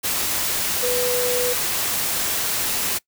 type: tone in noise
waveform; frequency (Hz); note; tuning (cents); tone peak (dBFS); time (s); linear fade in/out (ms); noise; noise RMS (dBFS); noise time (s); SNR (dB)
sine; 494.5; B4; +2; -21; 0.82-1.54; 20; white; -23; 0.03-2.99; -1
effects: noise-tail reverb RT60 0.1 s tail -22 dB re dry